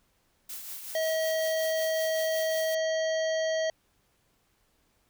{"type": "noise with tremolo", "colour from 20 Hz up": "blue", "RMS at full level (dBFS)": -38, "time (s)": [0.49, 2.75], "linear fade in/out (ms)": 5, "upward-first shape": "triangle", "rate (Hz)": 5.4, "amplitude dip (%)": 50}
{"type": "harmonic tone", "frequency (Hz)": 640, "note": "D#5", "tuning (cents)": 49, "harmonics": [1, 3, 5, 7, 9, 10], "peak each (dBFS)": [-26, -36, -40, -43, -45, -46], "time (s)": [0.95, 3.7], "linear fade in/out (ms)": 2}
{"effects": ["pink hiss -70 dBFS RMS until 5.09 s"]}